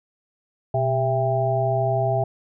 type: harmonic tone with a mistuned harmonic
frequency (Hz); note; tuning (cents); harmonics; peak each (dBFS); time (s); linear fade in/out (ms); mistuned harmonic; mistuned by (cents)
132.5; C3; +22; 1 / 3 / 5 / 6; -23 / -28 / -22 / -27; 0.74-2.24; 5; 1; -110
effects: none